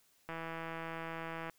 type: click train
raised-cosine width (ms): 0.5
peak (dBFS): -27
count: 199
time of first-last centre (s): 0.29-1.497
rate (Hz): 164
effects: white hiss -70 dBFS RMS until 1.58 s